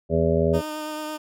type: harmonic tone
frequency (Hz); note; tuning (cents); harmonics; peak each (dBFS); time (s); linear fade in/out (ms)
81.8; E2; -13; 1 / 2 / 3 / 5 / 6 / 7 / 8; -26 / -24 / -27 / -23 / -29 / -24 / -31; 0.09-0.62; 50
type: tone with vibrato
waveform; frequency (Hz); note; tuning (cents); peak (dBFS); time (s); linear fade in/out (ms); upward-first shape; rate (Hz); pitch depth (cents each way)
15% pulse; 306.5; D#4; -26; -23; 0.53-1.18; 20; triangle; 9; 17
effects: none